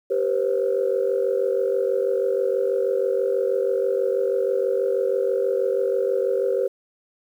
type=tone cluster; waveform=sine; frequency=390.5 / 484.8 / 531 Hz; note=G4 / B4 / C5; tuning=-7 / -32 / +25 cents; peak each=-23 dBFS; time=0.1-6.68 s; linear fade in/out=10 ms; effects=tanh soft clip ceiling -11 dBFS + 9-bit